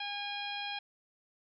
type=harmonic tone with a mistuned harmonic; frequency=815 Hz; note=G#5; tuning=33 cents flat; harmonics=1 / 2 / 3 / 4 / 5 / 6; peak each=-41 / -45 / -42 / -41 / -46 / -52 dBFS; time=0-0.79 s; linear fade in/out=5 ms; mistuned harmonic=6; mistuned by=+63 cents; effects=none